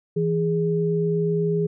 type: tone pair together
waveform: sine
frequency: 164.81 / 413.6 Hz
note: E3 / G#4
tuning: 0 / -7 cents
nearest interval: octave + major third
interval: 1593 cents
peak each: -22 dBFS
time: 0.16-1.67 s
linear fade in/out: 10 ms
effects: none